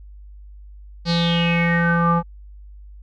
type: tone with low-pass filter sweep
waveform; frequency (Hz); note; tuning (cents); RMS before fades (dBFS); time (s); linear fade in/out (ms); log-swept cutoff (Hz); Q
square; 170; F3; -46; -18; 1.05-2.23; 50; 4600 to 1000; 8
effects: added 50 Hz sine -38 dBFS peak until 3.02 s